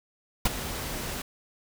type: noise with ADSR envelope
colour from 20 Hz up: pink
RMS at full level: -21 dBFS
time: 0.45-1.22 s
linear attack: 6 ms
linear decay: 26 ms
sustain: -13 dB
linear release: 5 ms
effects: none